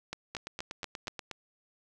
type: two click trains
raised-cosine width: 0.2 ms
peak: -19 / -21 dBFS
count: 5 / 9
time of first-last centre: 0.13-1.08 / 0.35-1.313 s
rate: 4.21 / 8.31 Hz
effects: none